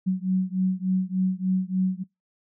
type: beating tone pair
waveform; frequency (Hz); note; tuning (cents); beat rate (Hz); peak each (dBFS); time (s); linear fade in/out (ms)
sine; 185 / 188.4; F#3 / F#3; 0 / +32; 3.4; -24 / -25; 0.06-2.04; 20
effects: noise-tail reverb RT60 0.2 s tail -24 dB re dry